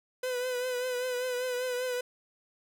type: tone with vibrato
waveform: 45% pulse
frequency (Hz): 501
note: B4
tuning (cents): +25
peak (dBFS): -30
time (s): 0.23-2.01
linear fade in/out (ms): 5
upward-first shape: triangle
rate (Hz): 5.1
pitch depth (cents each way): 45
effects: none